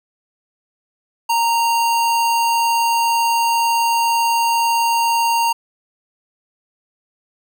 square tone, 927 Hz, A#5, 10 cents flat, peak -15 dBFS, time 1.29-5.53 s, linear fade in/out 10 ms, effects none

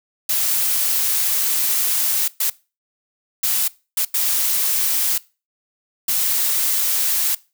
blue noise bursts at uneven times, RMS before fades -19 dBFS, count 6, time 0.29-2.28 / 2.4-2.5 / 3.43-3.68 / 3.97-4.05 / 4.14-5.18 / 6.08-7.35 s, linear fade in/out 5 ms, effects noise-tail reverb RT60 0.3 s tail -21 dB re dry

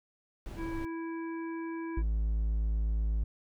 brown noise, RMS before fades -40 dBFS, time 0.46-0.85 s, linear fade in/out 0 ms
harmonic tone, 329.6 Hz, E4, in tune, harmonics 1 / 3 / 5 / 7, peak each -35 / -45 / -49 / -52 dBFS, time 0.56-2.03 s, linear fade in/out 50 ms
triangle tone, 54.1 Hz, A1, 29 cents flat, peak -25 dBFS, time 1.97-3.24 s, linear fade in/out 5 ms
effects none

